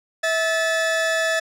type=tone pair together; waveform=40% pulse; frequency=649.8 / 1738 Hz; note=E5 / A6; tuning=-25 / -22 cents; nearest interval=octave + perfect fourth; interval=1703 cents; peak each=-21 dBFS; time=0.23-1.4 s; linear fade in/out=10 ms; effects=low-pass 9000 Hz 12 dB/octave